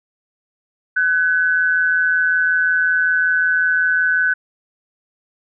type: tone pair together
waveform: sine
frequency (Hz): 1507 / 1672.4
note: F#6 / G#6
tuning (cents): +31 / +12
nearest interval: major second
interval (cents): 181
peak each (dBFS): -14 / -22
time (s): 0.96-4.34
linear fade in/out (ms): 10
effects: none